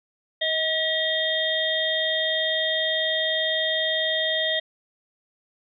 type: tone cluster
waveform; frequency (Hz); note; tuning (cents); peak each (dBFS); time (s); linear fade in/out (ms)
sine; 633 / 1923 / 3232 / 3642; D#5 / B6 / G#7 / A#7; +30 / -47 / -48 / -41; -27; 0.41-4.6; 10
effects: none